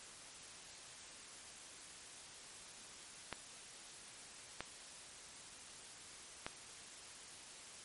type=clicks; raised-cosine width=0.3 ms; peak=-24 dBFS; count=3; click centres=3.327 / 4.606 / 6.465 s; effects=white hiss -54 dBFS RMS until 7.84 s + MP3 48 kbps